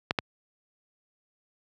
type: clicks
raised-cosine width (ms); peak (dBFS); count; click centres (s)
0.3; -8; 2; 0.109 / 0.188
effects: high-pass 80 Hz 12 dB/octave